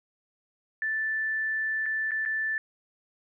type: tone with dropouts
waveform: sine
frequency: 1760 Hz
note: A6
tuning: in tune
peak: -26 dBFS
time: 0.82-2.58 s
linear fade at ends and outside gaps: 1 ms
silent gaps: 1.858-1.862 / 2.109-2.117 / 2.252-2.259 s
effects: none

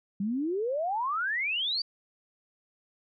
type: exponential sweep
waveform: sine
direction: up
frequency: 190 to 4734 Hz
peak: -27 dBFS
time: 0.2-1.82 s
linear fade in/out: 5 ms
effects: none

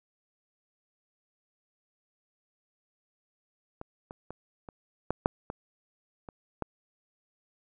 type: clicks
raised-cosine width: 1 ms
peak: -25 / -27 / -25 / -29 / -13 / -8 / -21 / -28 / -17 dBFS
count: 9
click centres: 3.814 / 4.109 / 4.306 / 4.688 / 5.106 / 5.259 / 5.501 / 6.288 / 6.623 s
effects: none

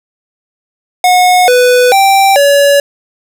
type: tone with pitch steps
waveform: square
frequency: 727 / 496.1 / 782 / 567 Hz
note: F#5 / B4 / G5 / C#5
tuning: -31 / +8 / -4 / +39 cents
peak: -5 dBFS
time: 1.04-2.8 s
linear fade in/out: 2 ms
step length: 440 ms
effects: none

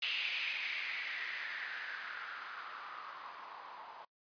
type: noise with low-pass filter sweep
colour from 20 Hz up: violet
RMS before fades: -42 dBFS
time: 0.02-4.05 s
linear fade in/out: 5 ms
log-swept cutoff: 2800 to 880 Hz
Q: 4.5
effects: noise-tail reverb RT60 0.1 s tail -24 dB re dry + resampled to 11025 Hz

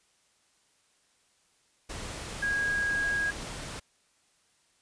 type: tone in noise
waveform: sine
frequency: 1642 Hz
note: G#6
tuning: 20 cents flat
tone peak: -26 dBFS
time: 2.42-3.31 s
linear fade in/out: 10 ms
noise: pink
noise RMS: -39 dBFS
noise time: 1.89-3.8 s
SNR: +10 dB
effects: white hiss -68 dBFS RMS until 4.81 s + resampled to 22050 Hz

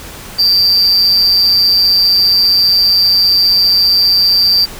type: tone with amplitude modulation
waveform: triangle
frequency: 4700 Hz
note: D8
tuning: 1 cent sharp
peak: -3 dBFS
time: 0.38-4.66 s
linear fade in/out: 20 ms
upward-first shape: sine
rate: 185 Hz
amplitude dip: 65%
effects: pink hiss -30 dBFS RMS until 4.79 s

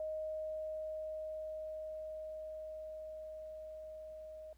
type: tone with level ramp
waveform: sine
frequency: 624 Hz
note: D#5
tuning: 5 cents sharp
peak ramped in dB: -37 to -47 dBFS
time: 0-4.53 s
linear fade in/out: 2 ms
effects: added 60 Hz sine -62 dBFS peak until 4.57 s + pink hiss -74 dBFS RMS until 4.57 s

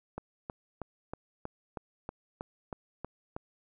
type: click train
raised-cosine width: 1 ms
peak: -23 dBFS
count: 11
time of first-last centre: 0.18-3.365 s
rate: 3.14 Hz
effects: none

